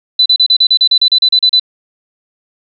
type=tone bursts; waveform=sine; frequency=3999 Hz; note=B7; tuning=21 cents sharp; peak=-5 dBFS; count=14; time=0.19-1.597 s; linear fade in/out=5 ms; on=68 ms; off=35 ms; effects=none

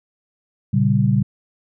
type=chord; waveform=sine; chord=G diminished; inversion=first; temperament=equal; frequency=116.54 / 138.59 / 196 Hz; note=Bb2 / Db3 / G3; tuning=0 / 0 / 0 cents; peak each=-18 dBFS; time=0.73-1.23 s; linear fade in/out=10 ms; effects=none

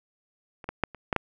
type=clicks; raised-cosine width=0.5 ms; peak=-27 / -16 / -8 / -27 / -10 / -8 dBFS; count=6; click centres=0.642 / 0.69 / 0.837 / 0.947 / 1.128 / 1.163 s; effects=none

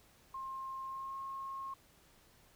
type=tone with pitch glide; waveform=sine; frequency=1063 to 1079.1 Hz; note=C6 to C#6; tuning=+27 to -47 cents; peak=-40 dBFS; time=0.34-1.74 s; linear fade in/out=5 ms; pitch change=+26 cents; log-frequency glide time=0.86-1.17 s; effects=pink hiss -65 dBFS RMS until 2.55 s

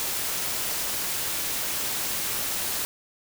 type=noise with amplitude modulation; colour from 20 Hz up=white; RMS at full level=-27 dBFS; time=0-2.85 s; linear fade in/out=0 ms; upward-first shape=sine; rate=288 Hz; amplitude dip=35%; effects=none

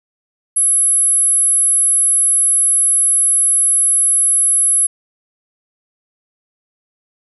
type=tone; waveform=sine; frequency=10840 Hz; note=E9; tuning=47 cents sharp; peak=-10 dBFS; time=0.56-4.87 s; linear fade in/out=10 ms; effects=none

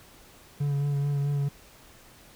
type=tone with vibrato; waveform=triangle; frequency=142.5 Hz; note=C#3; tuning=48 cents sharp; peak=-22 dBFS; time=0.6-1.49 s; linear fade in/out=10 ms; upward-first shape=sine; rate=4.6 Hz; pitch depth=22 cents each way; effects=pink hiss -53 dBFS RMS until 2.35 s

